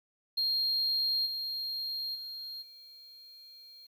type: tone with level steps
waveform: triangle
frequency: 4223 Hz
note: C8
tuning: 15 cents sharp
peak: -25 / -32 / -38 / -49 dBFS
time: 0.37-3.87 s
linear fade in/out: 10 ms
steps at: 1.25 / 2.14 / 2.61 s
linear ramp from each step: 20 ms
effects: tanh soft clip ceiling -22 dBFS + 11-bit